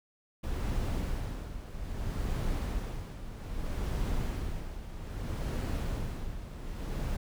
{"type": "noise with tremolo", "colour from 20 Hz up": "brown", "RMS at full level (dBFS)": -31, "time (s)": [0.43, 7.17], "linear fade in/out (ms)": 10, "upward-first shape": "sine", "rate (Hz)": 0.62, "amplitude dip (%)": 70, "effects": []}